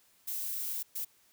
violet noise bursts at uneven times, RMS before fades -36 dBFS, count 2, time 0.27-0.83 / 0.95-1.05 s, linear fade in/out 10 ms, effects white hiss -66 dBFS RMS until 1.32 s

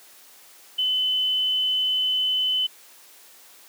sine tone, 3026 Hz, F#7, 38 cents sharp, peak -20 dBFS, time 0.78-2.67 s, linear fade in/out 10 ms, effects white hiss -50 dBFS RMS until 3.68 s + high-pass 300 Hz 12 dB/octave

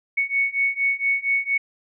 sine beating tone pair, 2217 / 2221.3 Hz, C#7 / C#7, 0 / +3 cents, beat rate 4.3 Hz, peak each -23 / -22 dBFS, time 0.17-1.58 s, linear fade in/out 10 ms, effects none

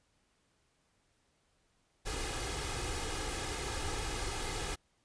pink noise with comb filter, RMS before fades -37 dBFS, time 2.05-4.76 s, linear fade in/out 20 ms, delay 2.4 ms, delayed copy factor +0.6, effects pink hiss -74 dBFS RMS until 5.04 s + resampled to 22050 Hz

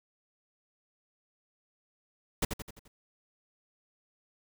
pink noise with echo, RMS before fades -28 dBFS, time 2.42-2.45 s, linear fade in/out 5 ms, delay 86 ms, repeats 5, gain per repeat -6 dB, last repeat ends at 2.88 s, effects none

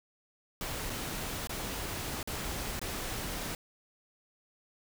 pink noise with dropouts, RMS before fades -37 dBFS, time 0.61-3.55 s, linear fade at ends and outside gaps 1 ms, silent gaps 0.897-0.901 / 1.472-1.494 / 2.229-2.274 / 2.794-2.815 s, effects none

